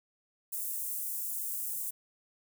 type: high-pass noise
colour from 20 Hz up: white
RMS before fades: -36 dBFS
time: 0.52-1.91 s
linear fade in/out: 10 ms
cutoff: 8400 Hz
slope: 24 dB/octave
effects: none